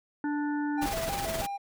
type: harmonic tone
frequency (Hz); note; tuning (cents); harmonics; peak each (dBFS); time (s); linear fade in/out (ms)
293.7; D4; 0; 1 / 3 / 5 / 6; -28 / -37 / -40 / -45; 0.24-0.86; 2
type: tone with vibrato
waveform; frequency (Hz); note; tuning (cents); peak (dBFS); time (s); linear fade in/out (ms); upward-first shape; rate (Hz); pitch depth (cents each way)
triangle; 725; F#5; -35; -30; 0.77-1.58; 20; square; 3.1; 170
type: noise with tremolo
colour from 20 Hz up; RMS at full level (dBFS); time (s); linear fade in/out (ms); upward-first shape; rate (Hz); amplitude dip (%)
pink; -32; 0.81-1.47; 20; triangle; 19; 55
effects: none